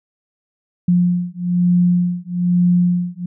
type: beating tone pair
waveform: sine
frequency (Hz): 176.5 / 177.6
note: F3 / F3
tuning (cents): +19 / +29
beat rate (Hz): 1.1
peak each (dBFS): -16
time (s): 0.88-3.26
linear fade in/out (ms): 5
effects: none